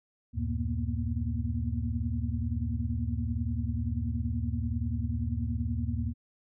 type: tone cluster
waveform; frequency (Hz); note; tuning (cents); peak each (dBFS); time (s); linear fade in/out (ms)
sine; 75.5 / 93.3 / 114.7 / 231.8 / 242.2; D2 / F#2 / A#2 / A#3 / B3; +48 / +15 / -28 / -10 / -34; -32 / -35 / -34 / -37 / -39; 0.33-6.14; 50
effects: none